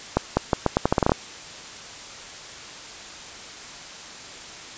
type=accelerating click train; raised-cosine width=1 ms; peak=-3 dBFS; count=12; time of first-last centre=0.17-1.119 s; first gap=200 ms; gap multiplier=0.81; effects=white hiss -39 dBFS RMS until 4.77 s + resampled to 16000 Hz